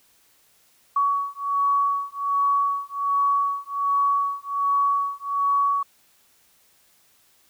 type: beating tone pair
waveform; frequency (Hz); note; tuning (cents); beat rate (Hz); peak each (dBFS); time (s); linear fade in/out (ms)
sine; 1125 / 1126.3; C#6 / C#6; +25 / +27; 1.3; -23; 0.96-5.83; 5
effects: white hiss -60 dBFS RMS until 7.49 s